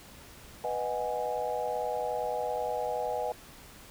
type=chord; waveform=sine; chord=G# minor seventh; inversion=first; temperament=equal; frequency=493.9 / 622.3 / 740 / 830.6 Hz; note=B4 / D#5 / F#5 / G#5; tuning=0 / 0 / 0 / 0 cents; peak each=-34 / -35 / -36 / -35 dBFS; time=0.64-3.32 s; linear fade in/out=2 ms; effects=pink hiss -51 dBFS RMS until 3.9 s